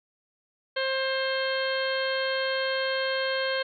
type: harmonic tone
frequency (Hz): 530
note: C5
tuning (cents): +22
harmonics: 1 / 2 / 3 / 4 / 5 / 6 / 7 / 8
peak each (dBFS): -28 / -36 / -31 / -37 / -40 / -35 / -43 / -36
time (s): 0.76-3.63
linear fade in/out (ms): 10
effects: none